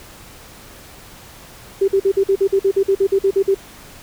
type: tone bursts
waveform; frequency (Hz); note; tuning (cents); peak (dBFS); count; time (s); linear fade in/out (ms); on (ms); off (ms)
sine; 390.5; G4; -7; -11; 15; 1.81-3.547; 10; 71; 48
effects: pink hiss -41 dBFS RMS until 4.02 s